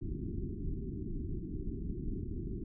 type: low-pass noise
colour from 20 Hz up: pink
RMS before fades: -38 dBFS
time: 0.01-2.64 s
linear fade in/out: 10 ms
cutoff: 390 Hz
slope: 96 dB/octave
effects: none